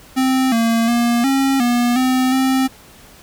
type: tone with pitch steps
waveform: square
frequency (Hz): 261.2 / 229 / 236.9 / 270.8 / 241.1 / 257 / 263.1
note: C4 / A#3 / A#3 / C#4 / B3 / C4 / C4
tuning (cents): -3 / -31 / +28 / -40 / -41 / -31 / +10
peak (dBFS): -14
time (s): 0.16-2.68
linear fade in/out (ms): 20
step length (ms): 360
effects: pink hiss -44 dBFS RMS until 3.22 s